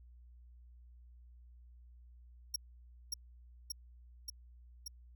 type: tone with echo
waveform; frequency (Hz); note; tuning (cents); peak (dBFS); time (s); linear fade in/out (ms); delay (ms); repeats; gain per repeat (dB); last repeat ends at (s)
sawtooth; 5588; F8; 0; -30; 2.54-2.56; 5; 580; 4; -2; 4.88
effects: added 60 Hz sine -55 dBFS peak until 5.15 s